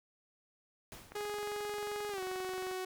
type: noise with exponential decay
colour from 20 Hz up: pink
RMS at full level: -47 dBFS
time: 0.92-1.48 s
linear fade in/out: 0 ms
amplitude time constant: 120 ms
type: click train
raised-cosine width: 0.5 ms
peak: -32 dBFS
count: 37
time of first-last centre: 1.12-2.713 s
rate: 22.6 Hz
type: tone with pitch glide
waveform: sawtooth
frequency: 415 to 371.9 Hz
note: G#4 to F#4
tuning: -1 to +9 cents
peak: -33 dBFS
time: 1.15-2.85 s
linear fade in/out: 5 ms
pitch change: -190 cents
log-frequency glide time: 2.1-2.21 s
effects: none